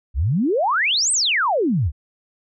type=exponential two-way sweep; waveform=sine; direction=up then down; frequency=56 to 8870 to 63.7 Hz; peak=-16 dBFS; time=0.14-1.92 s; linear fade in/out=50 ms; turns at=1.12 s; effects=none